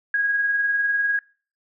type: tone with tremolo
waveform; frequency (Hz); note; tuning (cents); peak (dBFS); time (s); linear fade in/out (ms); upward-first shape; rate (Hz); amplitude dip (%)
sine; 1646; G#6; -16; -17; 0.14-1.19; 2; sine; 20; 40
effects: noise-tail reverb RT60 0.4 s tail -23 dB re dry